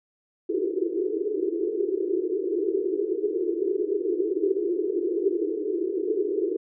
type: band-pass noise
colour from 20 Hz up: white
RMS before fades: -26 dBFS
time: 0.49-6.57 s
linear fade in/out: 10 ms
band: 330 to 430 Hz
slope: 96 dB/octave
effects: none